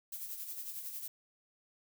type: noise with tremolo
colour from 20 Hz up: violet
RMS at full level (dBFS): -41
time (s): 0.12-1.08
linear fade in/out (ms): 5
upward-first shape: sine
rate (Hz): 11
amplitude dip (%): 50
effects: none